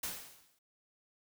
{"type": "noise with exponential decay", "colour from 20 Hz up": "white", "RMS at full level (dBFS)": -36, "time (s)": [0.03, 0.59], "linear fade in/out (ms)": 5, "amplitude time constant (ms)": 120, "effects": []}